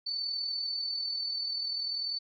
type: tone with amplitude modulation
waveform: sine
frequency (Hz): 4507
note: C#8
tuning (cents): +28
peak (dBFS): -29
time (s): 0.06-2.19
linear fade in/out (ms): 10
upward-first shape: sine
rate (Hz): 40.4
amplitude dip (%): 45
effects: none